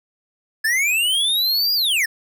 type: linear two-way sweep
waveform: square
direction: up then down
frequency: 1700 to 4895 to 1700 Hz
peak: -17 dBFS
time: 0.64-2.06 s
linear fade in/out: 10 ms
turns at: 1.74 s
effects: none